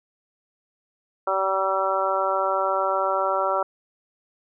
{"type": "harmonic tone", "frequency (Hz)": 191.9, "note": "G3", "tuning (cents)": -37, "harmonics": [2, 3, 4, 5, 6, 7], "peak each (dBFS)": [-31, -25, -28, -28, -30, -26], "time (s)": [1.27, 3.63], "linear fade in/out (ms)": 5, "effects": []}